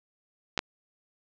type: clicks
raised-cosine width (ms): 0.2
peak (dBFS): -9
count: 2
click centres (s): 0.577 / 0.591
effects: low-pass 5000 Hz 12 dB/octave